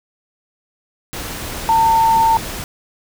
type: tone in noise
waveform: sine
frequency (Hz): 900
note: A5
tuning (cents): +39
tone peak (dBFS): -10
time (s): 1.69-2.37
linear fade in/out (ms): 0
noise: pink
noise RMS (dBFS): -27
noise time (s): 1.13-2.64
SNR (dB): +14
effects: none